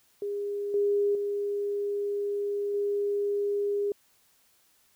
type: tone with level steps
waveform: sine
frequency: 406.7 Hz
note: G#4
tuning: 36 cents flat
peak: -29 / -22 / -27 / -25 dBFS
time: 0.22-3.92 s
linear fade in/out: 2 ms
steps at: 0.74 / 1.15 / 2.74 s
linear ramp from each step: 2 ms
effects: white hiss -65 dBFS RMS until 4.95 s